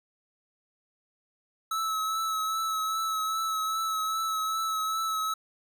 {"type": "tone with vibrato", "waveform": "square", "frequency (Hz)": 1300, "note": "E6", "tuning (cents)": -24, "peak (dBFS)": -28, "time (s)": [1.71, 5.34], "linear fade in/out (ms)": 5, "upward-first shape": "triangle", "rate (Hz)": 2.5, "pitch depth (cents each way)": 26, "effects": []}